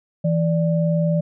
sine tone pair together, 164.81 / 587.3 Hz, E3 / D5, 0 / 0 cents, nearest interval octave + minor seventh, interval 2200 cents, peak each -17 / -23 dBFS, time 0.24-1.21 s, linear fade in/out 10 ms, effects none

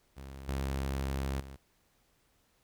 sawtooth tone with level steps, 67.6 Hz, C#2, 43 cents flat, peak -40 / -28 / -41 dBFS, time 0.16-1.57 s, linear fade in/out 20 ms, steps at 0.48 / 1.4 s, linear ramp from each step 2 ms, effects pink hiss -71 dBFS RMS until 2.63 s

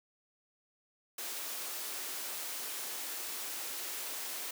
white high-pass noise, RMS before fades -40 dBFS, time 1.18-4.51 s, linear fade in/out 5 ms, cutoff 280 Hz, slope 24 dB/octave, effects none

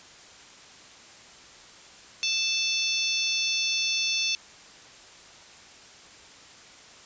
harmonic tone with a mistuned harmonic, 880 Hz, A5, in tune, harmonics 3 / 4 / 5 / 6 / 7, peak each -29 / -30 / -31 / -32 / -32 dBFS, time 2.23-4.35 s, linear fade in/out 0 ms, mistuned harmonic 6, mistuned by +35 cents, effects white hiss -49 dBFS RMS until 7.05 s + resampled to 16000 Hz

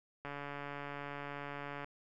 click train, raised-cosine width 0.5 ms, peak -28 dBFS, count 229, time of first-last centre 0.25-1.844 s, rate 143 Hz, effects none

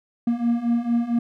triangle beating tone pair, 233.1 / 237.5 Hz, A#3 / A#3, 0 / +33 cents, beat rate 4.4 Hz, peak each -22 / -19 dBFS, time 0.27-1.19 s, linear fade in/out 5 ms, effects none

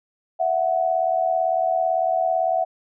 sine tone pair together, 662.1 / 740 Hz, E5 / F#5, +7 / 0 cents, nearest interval major second, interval 193 cents, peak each -21 dBFS, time 0.39-2.65 s, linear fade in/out 20 ms, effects none

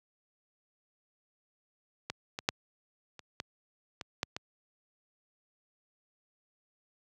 clicks, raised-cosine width 0.2 ms, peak -17 / -19 / -8 / -28 / -18 / -21 / -12 / -19 dBFS, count 8, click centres 2.1 / 2.389 / 2.489 / 3.193 / 3.401 / 4.012 / 4.231 / 4.365 s, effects high-pass 80 Hz 12 dB/octave

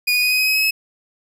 30% pulse tone with pitch steps, 2456 / 2473 / 2490 / 2508 / 2525 / 2543 / 2560 / 2578 Hz, D#7 / D#7 / D#7 / D#7 / D#7 / D#7 / D#7 / E7, -23 / -11 / +1 / +13 / +25 / +37 / +49 / -39 cents, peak -12 dBFS, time 0.07-0.71 s, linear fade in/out 10 ms, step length 80 ms, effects none

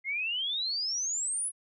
sine exponential sweep, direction up, 2088 to 10548 Hz, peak -29 dBFS, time 0.04-1.52 s, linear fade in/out 50 ms, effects none

